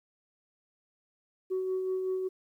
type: tone with tremolo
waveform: sine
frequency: 374.4 Hz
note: F#4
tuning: 20 cents sharp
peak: -26 dBFS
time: 1.5-2.29 s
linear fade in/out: 20 ms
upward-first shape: sine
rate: 5.3 Hz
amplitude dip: 35%
effects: tanh soft clip ceiling -25 dBFS + 11-bit